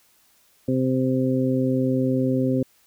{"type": "harmonic tone", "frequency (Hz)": 130, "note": "C3", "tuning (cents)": -11, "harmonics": [1, 2, 3, 4], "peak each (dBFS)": [-25, -21, -28, -27], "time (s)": [0.68, 2.63], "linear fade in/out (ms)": 5, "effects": ["white hiss -60 dBFS RMS until 2.86 s"]}